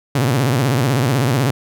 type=tone with vibrato; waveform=sawtooth; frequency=129.1 Hz; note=C3; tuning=23 cents flat; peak=-10 dBFS; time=0.15-1.51 s; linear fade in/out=5 ms; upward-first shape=sine; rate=16 Hz; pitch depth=210 cents each way; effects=none